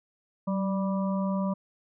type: harmonic tone with a mistuned harmonic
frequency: 196 Hz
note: G3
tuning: in tune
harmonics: 1 / 3 / 5 / 6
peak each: -26 / -34 / -37 / -41 dBFS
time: 0.47-1.54 s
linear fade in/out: 10 ms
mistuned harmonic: 1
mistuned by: -45 cents
effects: none